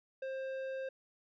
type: tone with tanh clipping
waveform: sine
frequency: 530 Hz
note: C5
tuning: 22 cents sharp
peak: -39 dBFS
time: 0.22-0.89 s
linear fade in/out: 5 ms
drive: 11 dB
effects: none